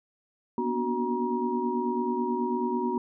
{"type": "tone cluster", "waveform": "sine", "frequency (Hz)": [237, 246.2, 291.4, 370, 949], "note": ["A#3", "B3", "D4", "F#4", "A#5"], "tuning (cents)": [29, -5, -13, 0, 31], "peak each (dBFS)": [-35, -30, -38, -30, -31], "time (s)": [0.58, 2.98], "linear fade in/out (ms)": 2, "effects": []}